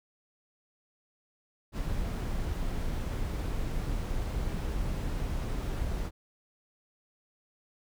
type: noise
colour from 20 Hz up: brown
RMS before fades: -32 dBFS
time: 1.72-6.11 s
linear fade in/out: 50 ms
effects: none